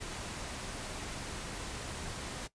pink noise, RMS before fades -41 dBFS, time 0-2.48 s, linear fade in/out 20 ms, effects noise-tail reverb RT60 0.1 s tail -17 dB re dry + resampled to 22050 Hz

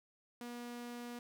sawtooth tone, 240.6 Hz, B3, 45 cents flat, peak -40 dBFS, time 0.41-1.19 s, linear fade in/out 2 ms, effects none

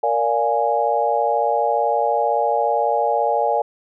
sine chord, Bb dominant seventh, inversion none, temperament equal with one note detuned, 466.2 / 580.6 / 698.5 / 830.6 Hz, Bb4 / D5 / F5 / Ab5, 0 / -20 / 0 / 0 cents, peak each -23 / -22 / -22 / -20 dBFS, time 0.03-3.62 s, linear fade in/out 5 ms, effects none

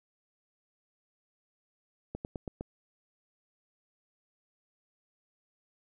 slowing click train, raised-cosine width 2 ms, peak -23 dBFS, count 5, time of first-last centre 2.15-2.609 s, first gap 99 ms, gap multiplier 1.1, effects none

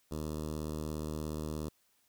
10% pulse tone with notch filter, 77 Hz, D#2, 17 cents flat, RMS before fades -38 dBFS, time 0.11-1.69 s, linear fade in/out 5 ms, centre 2100 Hz, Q 0.55, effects white hiss -72 dBFS RMS until 2.08 s

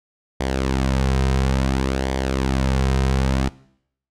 sawtooth tone with flanger, 66.2 Hz, C2, 21 cents sharp, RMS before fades -20 dBFS, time 0.4-3.49 s, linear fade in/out 5 ms, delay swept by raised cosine 0.74 to 3.54 ms, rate 0.58 Hz, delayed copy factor -0.55, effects noise-tail reverb RT60 0.7 s tail -21 dB re dry + low-pass 8000 Hz 12 dB/octave

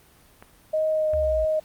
clicks, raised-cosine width 0.5 ms, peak -27 dBFS, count 2, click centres 0.425 / 1.136 s
sine tone with vibrato, 622.3 Hz, D#5, in tune, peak -20 dBFS, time 0.73-1.6 s, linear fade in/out 10 ms, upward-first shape sine, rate 1.8 Hz, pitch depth 13 cents each way
sine linear sweep, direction down, 77.78 to 55 Hz, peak -28 dBFS, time 1.13-1.45 s, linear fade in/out 5 ms
effects pink hiss -55 dBFS RMS until 1.64 s + Opus 32 kbps

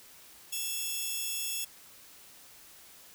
5% pulse tone pair together, 2674 / 3369 Hz, E7 / G#7, +24 / +24 cents, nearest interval major third, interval 400 cents, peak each -27 dBFS, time 0.52-1.65 s, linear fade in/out 10 ms, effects white hiss -54 dBFS RMS until 3.14 s

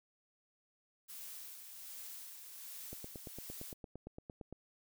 blue noise with tremolo, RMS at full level -48 dBFS, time 1.08-3.74 s, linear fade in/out 20 ms, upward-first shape sine, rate 1.3 Hz, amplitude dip 40%
click train, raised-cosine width 2 ms, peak -33 dBFS, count 15, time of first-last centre 2.93-4.526 s, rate 8.77 Hz
effects none

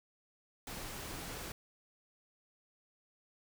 pink noise, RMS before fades -44 dBFS, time 0.67-1.52 s, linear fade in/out 2 ms, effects none

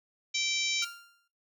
harmonic tone, 776 Hz, G5, 18 cents flat, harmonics 3 / 4 / 5 / 6 / 7 / 8 / 9, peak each -33 / -37 / -33 / -40 / -35 / -38 / -39 dBFS, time 0.34-0.85 s, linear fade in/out 10 ms
sawtooth tone with exponential decay, 1394 Hz, F6, 4 cents flat, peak -32 dBFS, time 0.82-1.28 s, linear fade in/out 5 ms, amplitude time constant 99 ms
effects noise-tail reverb RT60 0.3 s tail -18 dB re dry

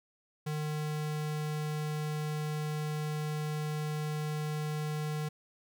square tone, 152 Hz, D#3, 40 cents flat, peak -33 dBFS, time 0.46-5.29 s, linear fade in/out 10 ms, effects none

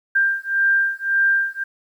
sine beating tone pair, 1587 / 1588.8 Hz, G6 / G6, +21 / +23 cents, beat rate 1.8 Hz, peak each -19 / -19 dBFS, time 0.15-1.64 s, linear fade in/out 10 ms, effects 9-bit

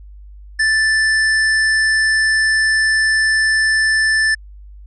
sine tone with hard clipping, 1760 Hz, A6, in tune, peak -14 dBFS, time 0.59-4.35 s, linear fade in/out 10 ms, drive 13 dB, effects added 50 Hz sine -35 dBFS peak until 4.86 s + resampled to 24000 Hz

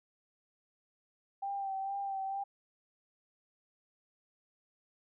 sine tone with vibrato, 784 Hz, G5, in tune, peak -34 dBFS, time 1.42-2.44 s, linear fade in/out 10 ms, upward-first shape sine, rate 2.2 Hz, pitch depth 30 cents each way, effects none

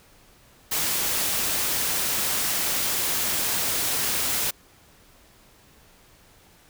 white noise, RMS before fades -25 dBFS, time 0.71-4.51 s, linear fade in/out 10 ms, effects pink hiss -55 dBFS RMS until 6.69 s

